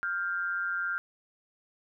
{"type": "tone pair together", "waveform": "sine", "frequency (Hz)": [1396.9, 1579.3], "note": ["F6", "G6"], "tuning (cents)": [0, 12], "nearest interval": "major second", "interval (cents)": 212, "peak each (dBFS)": [-30, -34], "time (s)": [0.03, 0.98], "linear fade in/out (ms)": 0, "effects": []}